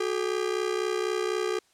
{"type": "ring-modulated tone", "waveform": "45% pulse", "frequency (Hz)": 399.8, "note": "G4", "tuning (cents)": 34, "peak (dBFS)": -23, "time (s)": [0, 1.59], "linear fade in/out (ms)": 5, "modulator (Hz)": 32, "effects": ["white hiss -64 dBFS RMS until 1.73 s", "low-pass 8000 Hz 12 dB/octave"]}